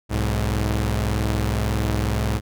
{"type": "tone pair together", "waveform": "sawtooth", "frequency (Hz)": [63.87, 105.9], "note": ["C2", "G#2"], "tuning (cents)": [-41, 34], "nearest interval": "major sixth", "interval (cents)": 875, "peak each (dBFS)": -19, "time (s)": [0.09, 2.41], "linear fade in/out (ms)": 50, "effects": []}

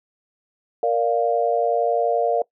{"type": "chord", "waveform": "sine", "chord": "Bb major", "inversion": "none", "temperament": "equal", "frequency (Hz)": [466.2, 587.3, 698.5], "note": ["Bb4", "D5", "F5"], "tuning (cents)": [0, 0, 0], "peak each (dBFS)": [-21, -23, -21], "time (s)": [0.83, 2.42], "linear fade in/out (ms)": 2, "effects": ["noise-tail reverb RT60 0.1 s tail -22 dB re dry"]}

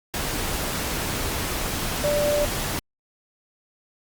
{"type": "tone in noise", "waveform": "sine", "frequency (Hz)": 587.3, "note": "D5", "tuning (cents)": 0, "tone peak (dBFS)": -20, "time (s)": [2.04, 2.45], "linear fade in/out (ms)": 0, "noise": "pink", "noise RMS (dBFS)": -27, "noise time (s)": [0.14, 2.79], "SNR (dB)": 4, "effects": ["Opus 48 kbps"]}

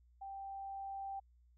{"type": "tone with level ramp", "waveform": "sine", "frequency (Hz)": 784, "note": "G5", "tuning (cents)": 0, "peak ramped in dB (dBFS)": [-44, -40], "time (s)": [0.21, 1.2], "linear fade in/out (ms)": 10, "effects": ["added 60 Hz sine -64 dBFS peak until 1.57 s"]}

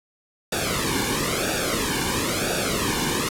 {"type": "noise with flanger", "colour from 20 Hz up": "pink", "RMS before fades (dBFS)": -24, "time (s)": [0.52, 3.29], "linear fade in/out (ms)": 5, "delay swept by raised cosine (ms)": [0.96, 1.56], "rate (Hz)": 1, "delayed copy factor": -0.8, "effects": ["low-pass 12000 Hz 12 dB/octave"]}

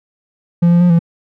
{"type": "tone with pitch steps", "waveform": "triangle", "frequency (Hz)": [171.8, 172.9, 176.8, 168.4], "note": ["F3", "F3", "F3", "E3"], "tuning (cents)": [-28, -17, 22, 37], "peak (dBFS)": -5, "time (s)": [0.62, 0.992], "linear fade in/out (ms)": 10, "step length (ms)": 93, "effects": []}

